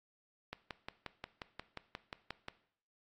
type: click train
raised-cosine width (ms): 0.3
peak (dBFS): -25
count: 12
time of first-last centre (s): 0.53-2.484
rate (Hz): 5.63
effects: noise-tail reverb RT60 0.6 s tail -17 dB re dry + AAC 32 kbps